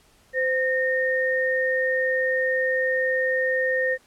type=tone pair together; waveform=sine; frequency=516.1 / 1839 Hz; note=C5 / A#6; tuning=-24 / -24 cents; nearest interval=octave + minor seventh; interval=2200 cents; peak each=-23 dBFS; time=0.33-3.98 s; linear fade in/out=50 ms; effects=pink hiss -58 dBFS RMS until 4.06 s + low-pass 12000 Hz 12 dB/octave